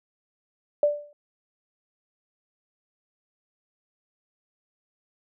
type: tone with exponential decay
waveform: sine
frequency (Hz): 587.3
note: D5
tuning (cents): 0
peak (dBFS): -14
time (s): 0.83-1.13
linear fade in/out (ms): 2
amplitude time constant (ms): 64
effects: none